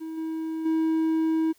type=tone with level steps; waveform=triangle; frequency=320.7 Hz; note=E4; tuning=48 cents flat; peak=-30 / -26 / -19 dBFS; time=0-1.53 s; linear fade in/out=20 ms; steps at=0.17 / 0.65 s; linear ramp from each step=10 ms; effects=white hiss -62 dBFS RMS until 1.58 s